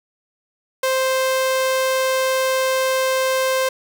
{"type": "tone", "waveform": "sawtooth", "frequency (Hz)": 523.3, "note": "C5", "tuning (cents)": 0, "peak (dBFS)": -13, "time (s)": [0.83, 3.69], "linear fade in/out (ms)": 5, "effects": ["7-bit"]}